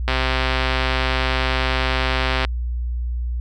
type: click train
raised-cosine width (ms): 0.3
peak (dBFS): -4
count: 309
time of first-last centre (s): 0.08-2.449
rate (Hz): 130
effects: added 60 Hz sine -21 dBFS peak until 3.4 s